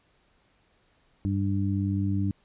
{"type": "harmonic tone", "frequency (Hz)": 98.4, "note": "G2", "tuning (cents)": 7, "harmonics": [1, 2, 3], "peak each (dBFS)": [-26, -29, -31], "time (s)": [1.25, 2.31], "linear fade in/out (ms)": 0, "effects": ["pink hiss -66 dBFS RMS until 2.44 s", "resampled to 8000 Hz"]}